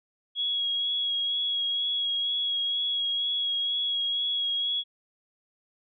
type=tone with vibrato; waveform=sine; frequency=3322 Hz; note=G#7; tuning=in tune; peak=-25 dBFS; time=0.35-4.84 s; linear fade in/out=50 ms; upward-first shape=sine; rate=2.1 Hz; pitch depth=18 cents each way; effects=none